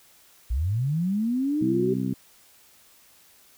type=linear sweep; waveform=sine; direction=up; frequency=52.5 to 386 Hz; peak=-22 dBFS; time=0.5-1.94 s; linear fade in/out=10 ms
type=harmonic tone; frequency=64 Hz; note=C2; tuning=38 cents flat; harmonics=2 / 3 / 4 / 5 / 6; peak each=-31 / -28 / -28 / -38 / -41 dBFS; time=1.61-2.14 s; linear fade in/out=5 ms
effects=white hiss -56 dBFS RMS until 3.57 s

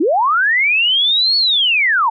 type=linear two-way sweep; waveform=sine; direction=up then down; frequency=270 to 4435 to 845 Hz; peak=-11 dBFS; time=0-2.1 s; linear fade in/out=10 ms; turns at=1.37 s; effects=none

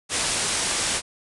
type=low-pass noise; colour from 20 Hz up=white; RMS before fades=-25 dBFS; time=0.09-1.02 s; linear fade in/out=50 ms; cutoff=10000 Hz; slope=96 dB/octave; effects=none

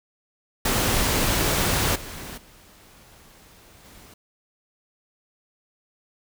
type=noise with level steps; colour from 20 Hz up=pink; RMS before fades=-22 / -37 / -51 / -48 dBFS; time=0.65-4.14 s; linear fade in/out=5 ms; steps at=1.95 / 2.37 / 3.84 s; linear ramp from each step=10 ms; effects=none

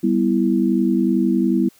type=chord; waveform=sine; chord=E minor; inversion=first; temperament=equal; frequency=196 / 246.9 / 329.6 Hz; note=G3 / B3 / E4; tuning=0 / 0 / 0 cents; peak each=-19 dBFS; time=0.03-1.69 s; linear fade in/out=10 ms; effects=white hiss -54 dBFS RMS until 1.79 s

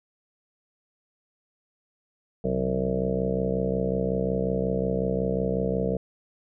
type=harmonic tone with a mistuned harmonic; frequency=65.5 Hz; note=C2; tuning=2 cents sharp; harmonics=1 / 2 / 3 / 4 / 5 / 6 / 7 / 8 / 9 / 10; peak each=-35 / -34 / -28 / -37 / -39 / -38 / -28 / -33 / -35 / -36 dBFS; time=2.44-5.97 s; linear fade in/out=5 ms; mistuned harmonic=3; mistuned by=-92 cents; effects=none

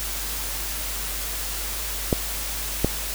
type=clicks; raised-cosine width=2 ms; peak=-5 dBFS; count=2; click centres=2.128 / 2.846 s; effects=added 50 Hz sine -33 dBFS peak until 3.14 s + white hiss -30 dBFS RMS until 3.14 s

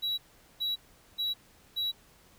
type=tone bursts; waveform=triangle; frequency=3897 Hz; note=B7; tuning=24 cents flat; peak=-27 dBFS; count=4; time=0.02-1.92 s; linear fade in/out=20 ms; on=160 ms; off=420 ms; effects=pink hiss -60 dBFS RMS until 2.38 s

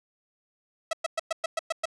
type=tone bursts; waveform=sawtooth; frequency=652 Hz; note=E5; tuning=19 cents flat; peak=-21 dBFS; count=8; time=0.91-1.856 s; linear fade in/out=5 ms; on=22 ms; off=110 ms; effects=resampled to 22050 Hz + 9-bit

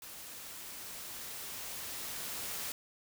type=noise with level ramp; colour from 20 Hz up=white; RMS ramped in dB=-48 to -39 dBFS; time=0.02-2.72 s; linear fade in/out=2 ms; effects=none

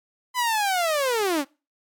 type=linear sweep; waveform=sawtooth; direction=down; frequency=1017 to 259.8 Hz; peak=-17 dBFS; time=0.34-1.45 s; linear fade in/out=50 ms; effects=noise-tail reverb RT60 0.3 s tail -24 dB re dry + MP3 96 kbps

